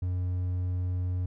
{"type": "tone", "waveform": "triangle", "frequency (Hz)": 90.4, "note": "F#2", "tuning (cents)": -40, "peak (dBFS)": -25, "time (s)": [0.02, 1.26], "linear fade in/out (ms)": 5, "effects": []}